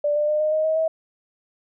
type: tone with pitch steps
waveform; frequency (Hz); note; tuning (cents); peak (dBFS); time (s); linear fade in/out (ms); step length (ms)
sine; 587.3 / 596.2 / 605.2 / 614.4 / 623.7 / 633.1 / 642.7; D5 / D5 / D#5 / D#5 / D#5 / D#5 / E5; 0 / +26 / -48 / -22 / +4 / +30 / -44; -18; 0.04-0.88; 5; 120
effects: none